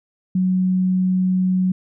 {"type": "tone", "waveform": "sine", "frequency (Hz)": 185, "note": "F#3", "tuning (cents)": 0, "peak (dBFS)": -15, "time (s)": [0.35, 1.72], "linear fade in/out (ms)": 5, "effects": []}